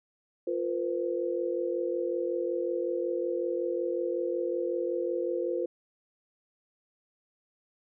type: chord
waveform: sine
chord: F suspended fourth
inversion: none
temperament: equal with one note detuned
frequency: 349.2 / 466.2 / 511.6 Hz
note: F4 / Bb4 / C5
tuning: 0 / 0 / -39 cents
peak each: -31 / -34 / -32 dBFS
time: 0.47-5.66 s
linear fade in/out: 5 ms
effects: none